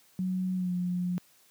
sine tone with pitch glide, 185 to 178.8 Hz, F#3 to F3, 0 to +41 cents, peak -27 dBFS, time 0.19-1.18 s, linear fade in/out 0 ms, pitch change -59 cents, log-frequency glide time 0.55-0.72 s, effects white hiss -62 dBFS RMS until 1.5 s + high-pass 100 Hz 12 dB/octave

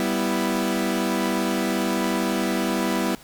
sawtooth chord, E minor, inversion first, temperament equal, 196 / 246.9 / 329.6 Hz, G3 / B3 / E4, 0 / 0 / 0 cents, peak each -22 dBFS, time 0-3.15 s, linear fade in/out 0 ms, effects pink hiss -47 dBFS RMS until 3.23 s

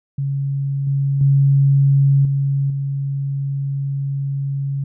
sine tone with level steps, 138.59 Hz, C#3, in tune, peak -18 / -15 / -10 / -15 / -19 dBFS, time 0.18-4.84 s, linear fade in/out 5 ms, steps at 0.87 / 1.21 / 2.25 / 2.7 s, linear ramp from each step 2 ms, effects none

